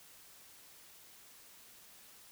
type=silence; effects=white hiss -58 dBFS RMS until 2.31 s